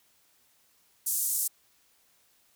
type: band-pass noise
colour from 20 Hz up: pink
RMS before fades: -29 dBFS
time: 1.06-1.48 s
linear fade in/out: 10 ms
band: 7800 to 15000 Hz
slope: 24 dB/octave
effects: white hiss -66 dBFS RMS until 2.55 s